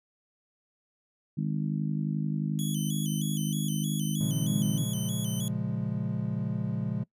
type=harmonic tone; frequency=51.4 Hz; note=G#1; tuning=17 cents flat; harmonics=3 / 4 / 5 / 6; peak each=-29 / -32 / -38 / -41 dBFS; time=1.37-4.84 s; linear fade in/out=10 ms
type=tone with vibrato; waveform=10% pulse; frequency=3200 Hz; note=G7; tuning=35 cents sharp; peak=-29 dBFS; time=2.59-5.48 s; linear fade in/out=0 ms; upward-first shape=square; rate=3.2 Hz; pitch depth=85 cents each way
type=chord; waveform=triangle; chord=Bb minor seventh; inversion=none; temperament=equal; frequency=116.54 / 138.59 / 174.61 / 207.7 Hz; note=Bb2 / Db3 / F3 / Ab3; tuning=0 / 0 / 0 / 0 cents; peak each=-32 dBFS; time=4.2-7.04 s; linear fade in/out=10 ms
effects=noise-tail reverb RT60 0.1 s tail -22 dB re dry + resampled to 32000 Hz